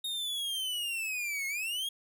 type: linear two-way sweep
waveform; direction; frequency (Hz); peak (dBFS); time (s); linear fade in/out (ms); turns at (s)
45% pulse; down then up; 3729 to 2147 to 3317; -32; 0.04-1.89; 5; 1.47
effects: none